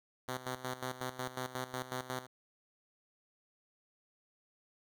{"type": "tone with tremolo", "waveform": "5% pulse", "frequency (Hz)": 128, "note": "C3", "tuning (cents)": -38, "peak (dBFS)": -25, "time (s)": [0.28, 2.27], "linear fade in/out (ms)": 10, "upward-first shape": "square", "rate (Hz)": 5.5, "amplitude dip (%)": 75, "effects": []}